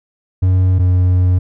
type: tone pair in turn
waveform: triangle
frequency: 92.5 / 90.81 Hz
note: F#2 / F#2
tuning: 0 / -32 cents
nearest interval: unison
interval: 32 cents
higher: first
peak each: -7 dBFS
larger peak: neither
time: 0.42-0.79 / 0.79-1.39 s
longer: second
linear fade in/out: 10 ms
effects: none